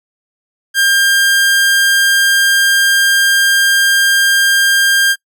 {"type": "tone", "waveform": "sawtooth", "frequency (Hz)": 1600, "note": "G6", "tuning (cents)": 35, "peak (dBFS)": -5, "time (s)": [0.74, 5.16], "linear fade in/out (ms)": 50, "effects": ["noise-tail reverb RT60 0.1 s tail -23 dB re dry"]}